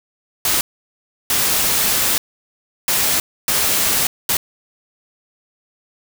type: noise bursts at uneven times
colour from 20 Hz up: white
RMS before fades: -17 dBFS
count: 5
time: 0.45-0.61 / 1.3-2.18 / 2.88-3.2 / 3.48-4.07 / 4.29-4.37 s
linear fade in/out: 2 ms
effects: none